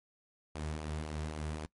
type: tone with flanger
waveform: sawtooth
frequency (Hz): 76.9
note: D#2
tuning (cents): -20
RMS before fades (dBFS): -39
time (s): 0.55-1.66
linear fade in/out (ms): 0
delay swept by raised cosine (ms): 0.51 to 3.91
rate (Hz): 3.8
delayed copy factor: -0.5
effects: noise-tail reverb RT60 0.1 s tail -21 dB re dry + MP3 48 kbps